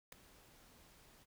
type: noise with ADSR envelope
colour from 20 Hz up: pink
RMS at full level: -45 dBFS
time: 0.12-1.26 s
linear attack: 4 ms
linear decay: 5 ms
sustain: -19 dB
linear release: 39 ms
effects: none